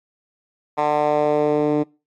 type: tone with band-pass filter sweep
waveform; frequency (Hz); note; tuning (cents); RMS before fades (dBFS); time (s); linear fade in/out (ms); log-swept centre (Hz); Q
10% pulse; 149.3; D3; +29; -18; 0.77-1.84; 20; 890 to 320; 1.9
effects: noise-tail reverb RT60 0.3 s tail -24 dB re dry + MP3 64 kbps